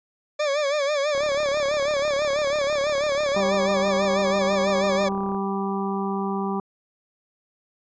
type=tone with vibrato; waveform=40% pulse; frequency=578 Hz; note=D5; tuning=28 cents flat; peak=-20 dBFS; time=0.39-5.09 s; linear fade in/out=10 ms; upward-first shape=sine; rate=6.1 Hz; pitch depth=89 cents each way
type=click train; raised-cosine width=1 ms; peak=-23 dBFS; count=150; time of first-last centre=1.15-5.347 s; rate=35.5 Hz
type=harmonic tone; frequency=196 Hz; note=G3; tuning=in tune; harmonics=1 / 2 / 4 / 5 / 6; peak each=-26 / -29 / -32 / -33 / -34 dBFS; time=3.36-6.6 s; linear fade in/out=2 ms
effects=resampled to 16000 Hz